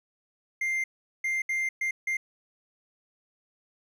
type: tone bursts at uneven times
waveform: triangle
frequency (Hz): 2099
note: C7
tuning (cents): +5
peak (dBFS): -24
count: 5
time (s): 0.61-0.84 / 1.24-1.42 / 1.49-1.69 / 1.81-1.91 / 2.07-2.17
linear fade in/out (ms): 5
effects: none